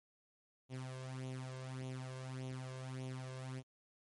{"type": "tone with flanger", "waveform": "sawtooth", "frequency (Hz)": 129.8, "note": "C3", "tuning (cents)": -13, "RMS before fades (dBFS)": -45, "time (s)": [0.69, 3.63], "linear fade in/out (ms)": 50, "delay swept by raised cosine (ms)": [0.3, 1.9], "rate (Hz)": 1.7, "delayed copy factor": 0.7, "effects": ["MP3 48 kbps"]}